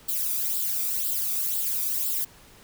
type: noise with flanger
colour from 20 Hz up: violet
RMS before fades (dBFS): -27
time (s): 0.08-2.25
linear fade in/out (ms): 10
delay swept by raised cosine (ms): 0.24 to 0.86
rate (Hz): 2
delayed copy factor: +0.7
effects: pink hiss -52 dBFS RMS until 2.63 s

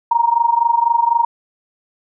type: tone with amplitude modulation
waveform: sine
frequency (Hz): 936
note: A#5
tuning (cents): +7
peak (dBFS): -8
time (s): 0.11-1.25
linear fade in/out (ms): 5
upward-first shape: sine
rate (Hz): 24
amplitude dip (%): 85
effects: none

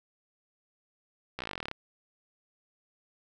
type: slowing click train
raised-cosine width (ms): 0.3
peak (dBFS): -19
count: 16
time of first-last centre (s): 1.39-1.714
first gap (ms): 15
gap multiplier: 1.05
effects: none

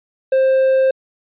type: tone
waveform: triangle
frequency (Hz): 528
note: C5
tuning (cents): +16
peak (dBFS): -9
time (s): 0.32-0.91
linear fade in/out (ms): 5
effects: resampled to 8000 Hz

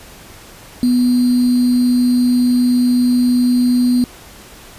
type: tone with sample-and-hold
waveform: sine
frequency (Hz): 246.9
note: B3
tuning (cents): 0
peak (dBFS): -10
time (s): 0.83-4.04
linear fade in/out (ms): 0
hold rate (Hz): 4410
effects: pink hiss -39 dBFS RMS until 4.78 s + resampled to 32000 Hz

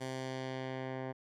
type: tone with low-pass filter sweep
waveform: 10% pulse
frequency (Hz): 130.81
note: C3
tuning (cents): 0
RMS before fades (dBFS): -40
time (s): 0-1.13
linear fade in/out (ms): 20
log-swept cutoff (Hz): 9300 to 1500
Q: 0.9
effects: none

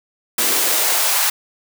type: noise with high-pass filter sweep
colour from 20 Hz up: white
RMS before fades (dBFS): -17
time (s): 0.38-1.3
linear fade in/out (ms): 5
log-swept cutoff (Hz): 240 to 1000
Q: 1.6
effects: none

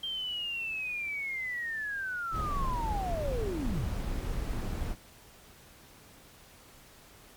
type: linear sweep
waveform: sine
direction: down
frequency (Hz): 3178 to 52.4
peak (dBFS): -32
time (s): 0.03-3.9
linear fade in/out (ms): 5
type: noise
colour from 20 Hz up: brown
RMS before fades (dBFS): -33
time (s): 2.31-4.96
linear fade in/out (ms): 50
effects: pink hiss -55 dBFS RMS until 7.36 s + MP3 96 kbps

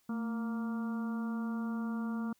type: harmonic tone with a mistuned harmonic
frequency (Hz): 233.5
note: A#3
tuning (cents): +3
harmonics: 1 / 2 / 3 / 4 / 5 / 6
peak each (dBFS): -33 / -50 / -52 / -50 / -49 / -50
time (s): 0.09-2.33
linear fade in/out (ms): 5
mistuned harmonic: 1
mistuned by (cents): -63
effects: white hiss -72 dBFS RMS until 2.39 s

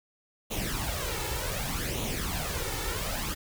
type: noise with flanger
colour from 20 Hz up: pink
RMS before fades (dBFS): -32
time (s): 0.5-3.35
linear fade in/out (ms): 20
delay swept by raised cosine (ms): 0.3 to 2.3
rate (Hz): 0.66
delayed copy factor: +0.65
effects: none

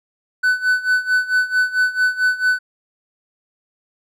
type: tone with tremolo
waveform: triangle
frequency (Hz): 1500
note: F#6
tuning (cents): +23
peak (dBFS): -10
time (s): 0.43-2.59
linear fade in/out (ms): 10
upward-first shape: sine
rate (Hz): 4.5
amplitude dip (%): 85
effects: none

